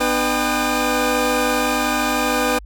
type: tone cluster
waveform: 25% pulse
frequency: 248.6 / 301.6 / 497.9 / 796 / 1217 Hz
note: B3 / D4 / B4 / G5 / D#6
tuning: +12 / +46 / +14 / +26 / -39 cents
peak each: -20 dBFS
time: 0-2.59 s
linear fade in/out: 10 ms
effects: added 50 Hz sine -35 dBFS peak until 2.65 s